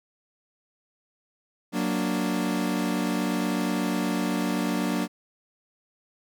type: chord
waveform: 40% pulse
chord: Gb augmented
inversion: none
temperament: equal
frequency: 185 / 233.1 / 293.7 Hz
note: Gb3 / Bb3 / D4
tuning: 0 / 0 / 0 cents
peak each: -28 dBFS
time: 1.72-5.08 s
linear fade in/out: 50 ms
effects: none